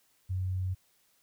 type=tone; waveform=sine; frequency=92.9 Hz; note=F#2; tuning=7 cents sharp; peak=-29 dBFS; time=0.29-0.75 s; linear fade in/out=20 ms; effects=white hiss -69 dBFS RMS until 1.22 s